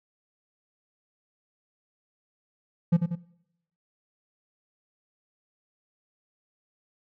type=tone with echo; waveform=triangle; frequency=171.1 Hz; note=F3; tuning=35 cents flat; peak=-14 dBFS; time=2.92-2.97 s; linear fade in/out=10 ms; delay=93 ms; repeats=2; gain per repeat=-6 dB; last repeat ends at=3.156 s; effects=noise-tail reverb RT60 0.8 s tail -19 dB re dry